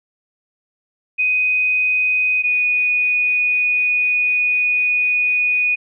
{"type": "tone pair in turn", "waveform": "sine", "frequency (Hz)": [2500, 2474], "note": ["D#7", "D#7"], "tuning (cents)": [8, -10], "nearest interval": "unison", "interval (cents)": 18, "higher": "first", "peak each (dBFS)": -14, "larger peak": "neither", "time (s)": [[1.18, 2.43], [2.43, 5.76]], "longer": "second", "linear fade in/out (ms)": 20, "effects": []}